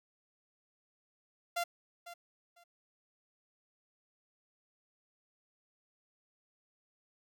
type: tone with echo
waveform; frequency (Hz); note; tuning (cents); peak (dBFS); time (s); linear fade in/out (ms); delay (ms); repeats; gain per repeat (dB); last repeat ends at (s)
sawtooth; 691; F5; -19; -28; 1.56-1.64; 10; 500; 2; -14; 2.64
effects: none